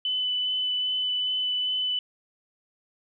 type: tone with vibrato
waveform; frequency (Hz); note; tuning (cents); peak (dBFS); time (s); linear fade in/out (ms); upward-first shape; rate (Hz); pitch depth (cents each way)
sine; 3003; F#7; +25; -24; 0.05-1.99; 2; sine; 2.5; 9
effects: none